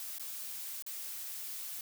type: noise with dropouts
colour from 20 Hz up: blue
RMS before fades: -42 dBFS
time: 0-1.81 s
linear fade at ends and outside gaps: 1 ms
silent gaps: 0.184-0.196 / 0.824-0.864 s
effects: none